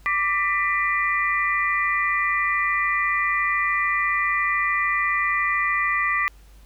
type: tone cluster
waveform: sine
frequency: 1174 / 1810 / 1983 / 2387 Hz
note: D6 / A6 / B6 / D7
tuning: -1 / +48 / +7 / +28 cents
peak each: -24 / -31 / -22 / -29 dBFS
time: 0.06-6.28 s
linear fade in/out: 0 ms
effects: added 50 Hz sine -46 dBFS peak until 6.65 s + pink hiss -57 dBFS RMS until 6.65 s